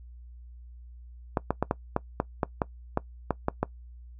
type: clicks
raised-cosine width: 1 ms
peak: -10 dBFS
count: 12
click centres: 1.372 / 1.506 / 1.626 / 1.711 / 1.964 / 2.201 / 2.432 / 2.618 / 2.974 / 3.307 / 3.484 / 3.63 s
effects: noise-tail reverb RT60 0.1 s tail -20 dB re dry + added 60 Hz sine -44 dBFS peak until 4.19 s